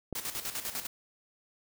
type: click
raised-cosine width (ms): 2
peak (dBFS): -22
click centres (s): 0.127
type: noise with tremolo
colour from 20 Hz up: white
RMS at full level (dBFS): -35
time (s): 0.15-0.87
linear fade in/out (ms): 5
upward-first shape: square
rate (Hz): 10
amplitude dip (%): 65
effects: none